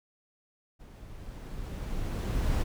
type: noise with level ramp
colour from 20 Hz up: brown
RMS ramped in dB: -48 to -26 dBFS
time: 0.79-2.64 s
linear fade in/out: 20 ms
effects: none